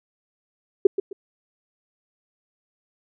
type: tone with echo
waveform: sine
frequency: 392 Hz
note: G4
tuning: in tune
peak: -8 dBFS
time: 0.85-0.87 s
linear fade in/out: 5 ms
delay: 130 ms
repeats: 2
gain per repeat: -11 dB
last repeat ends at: 1.13 s
effects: none